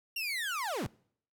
30% pulse linear sweep, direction down, 2815 to 63.7 Hz, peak -30 dBFS, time 0.16-0.87 s, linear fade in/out 5 ms, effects noise-tail reverb RT60 0.6 s tail -24 dB re dry

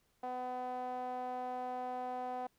sawtooth tone with band-pass filter, 251.4 Hz, B3, 31 cents sharp, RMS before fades -40 dBFS, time 0.23-2.47 s, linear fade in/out 5 ms, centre 730 Hz, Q 4, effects pink hiss -75 dBFS RMS until 2.58 s

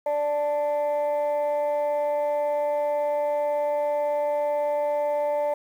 sine tone pair together, 587.3 / 880 Hz, D5 / A5, 0 / 0 cents, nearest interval perfect fifth, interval 700 cents, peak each -21 / -27 dBFS, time 0.06-5.54 s, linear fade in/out 5 ms, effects tanh soft clip ceiling -19 dBFS + 9-bit

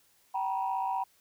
sine tone cluster, 771 / 909 / 965 Hz, G5 / A#5 / B5, -29 / -44 / -40 cents, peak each -31 / -37 / -31 dBFS, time 0.34-1.04 s, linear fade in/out 10 ms, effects tanh soft clip ceiling -22 dBFS + white hiss -66 dBFS RMS until 1.2 s

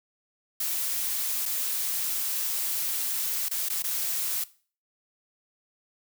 blue noise with dropouts, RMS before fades -29 dBFS, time 0.6-4.44 s, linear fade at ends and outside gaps 5 ms, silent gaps 1.456-1.459 / 3.486-3.511 / 3.688-3.699 / 3.824-3.839 s, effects noise-tail reverb RT60 0.4 s tail -18 dB re dry

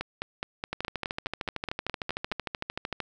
two click trains, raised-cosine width 0.3 ms, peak -15 / -15 dBFS, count 12 / 31, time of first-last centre 0.01-2.316 / 0.73-3.003 s, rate 4.77 / 13.2 Hz, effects none

